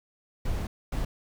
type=noise bursts at uneven times; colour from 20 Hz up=brown; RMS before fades=-29 dBFS; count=2; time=0.45-0.67 / 0.92-1.05 s; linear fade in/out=5 ms; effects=none